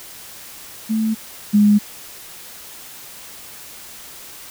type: tone pair in turn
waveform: sine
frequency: 220 / 207.4 Hz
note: A3 / G#3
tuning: 0 / -2 cents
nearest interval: minor second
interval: 102 cents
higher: first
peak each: -16 / -9 dBFS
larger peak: second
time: 0.89-1.15 / 1.53-1.79 s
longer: neither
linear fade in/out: 20 ms
effects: white hiss -38 dBFS RMS until 4.5 s